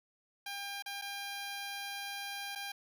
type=tone with dropouts; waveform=10% pulse; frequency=801 Hz; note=G5; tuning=37 cents sharp; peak=-31 dBFS; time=0.46-2.72 s; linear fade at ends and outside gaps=5 ms; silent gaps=0.824-0.86 / 1.015-1.02 / 2.552-2.557 s; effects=none